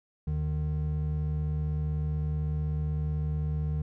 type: tone pair together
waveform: triangle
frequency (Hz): 75.9 / 151.8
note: D#2 / D#3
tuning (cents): -42 / -42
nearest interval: octave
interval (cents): 1200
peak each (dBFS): -28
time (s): 0.27-3.82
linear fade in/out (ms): 5
effects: none